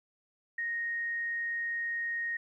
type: tone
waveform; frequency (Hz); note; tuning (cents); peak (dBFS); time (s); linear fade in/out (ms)
sine; 1864.7; A#6; 0; -31; 0.58-2.37; 5
effects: 12-bit